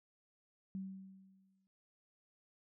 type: tone with exponential decay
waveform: sine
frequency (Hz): 191.4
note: G3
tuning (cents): -41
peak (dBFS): -38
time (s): 0.75-1.67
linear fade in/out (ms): 0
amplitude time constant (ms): 200
effects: noise-tail reverb RT60 0.1 s tail -21 dB re dry